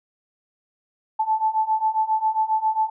sine beating tone pair, 870 / 877.4 Hz, A5 / A5, -20 / -5 cents, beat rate 7.4 Hz, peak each -23 / -21 dBFS, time 1.19-2.9 s, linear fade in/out 10 ms, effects none

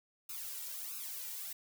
blue noise with flanger, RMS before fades -43 dBFS, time 0.29-1.53 s, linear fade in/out 5 ms, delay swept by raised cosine 0.76 to 2.16 ms, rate 1.5 Hz, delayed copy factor +1, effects none

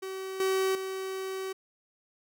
45% pulse tone with level steps, 381.2 Hz, G4, 48 cents flat, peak -35 / -25 / -33 dBFS, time 0.02-1.53 s, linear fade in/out 10 ms, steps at 0.4 / 0.75 s, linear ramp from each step 2 ms, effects none

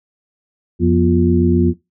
harmonic tone with a mistuned harmonic, 87.31 Hz, F2, in tune, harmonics 1 / 2 / 3 / 4, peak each -16 / -16 / -16 / -16 dBFS, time 0.79-1.74 s, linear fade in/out 50 ms, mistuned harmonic 3, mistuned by -130 cents, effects noise-tail reverb RT60 0.2 s tail -18 dB re dry

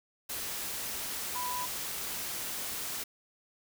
sine tone in noise, 990 Hz, B5, 4 cents sharp, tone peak -34 dBFS, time 1.35-1.66 s, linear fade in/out 10 ms, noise white, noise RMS -37 dBFS, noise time 0.29-3.04 s, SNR 0 dB, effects none

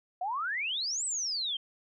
sine exponential two-way sweep, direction up then down, 696 to 8190 to 3091 Hz, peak -30 dBFS, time 0.21-1.57 s, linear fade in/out 5 ms, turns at 1.05 s, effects none

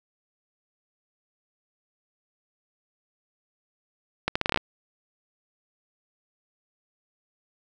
accelerating click train, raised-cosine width 0.3 ms, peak -7 dBFS, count 9, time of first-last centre 4.28-4.574 s, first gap 75 ms, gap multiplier 0.78, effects none

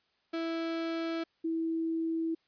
35% pulse / sine tone pair in turn, 329.6 / 326.6 Hz, E4 / E4, 0 / -16 cents, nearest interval unison, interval 16 cents, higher first, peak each -30 / -29 dBFS, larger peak second, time 0.33-1.24 / 1.44-2.35 s, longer neither, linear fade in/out 10 ms, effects white hiss -73 dBFS RMS until 2.47 s + resampled to 11025 Hz

